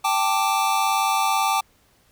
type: chord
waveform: square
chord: G suspended second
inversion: none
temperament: just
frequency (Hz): 784 / 882 / 1176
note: G5 / A5 / D6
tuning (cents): 0 / +4 / +2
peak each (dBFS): -24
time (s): 0.04-1.61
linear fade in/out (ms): 10
effects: pink hiss -60 dBFS RMS until 2.11 s